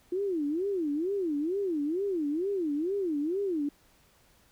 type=tone with vibrato; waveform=sine; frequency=340.8 Hz; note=F4; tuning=42 cents flat; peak=-27 dBFS; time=0.12-3.69 s; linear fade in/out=5 ms; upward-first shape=sine; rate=2.2 Hz; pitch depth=300 cents each way; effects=pink hiss -63 dBFS RMS until 4.51 s